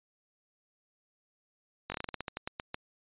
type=slowing click train; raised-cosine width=0.3 ms; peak=-19 dBFS; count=14; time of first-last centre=1.9-2.744 s; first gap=20 ms; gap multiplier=1.18; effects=resampled to 8000 Hz